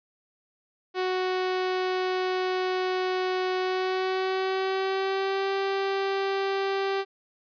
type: tone with pitch glide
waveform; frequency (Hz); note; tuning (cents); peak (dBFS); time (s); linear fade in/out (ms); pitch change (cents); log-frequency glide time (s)
sawtooth; 370 to 390.6; F#4 to G4; 0 to -6; -21; 0.94-7.05; 50; +94; 3.58-5.52
effects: resampled to 11025 Hz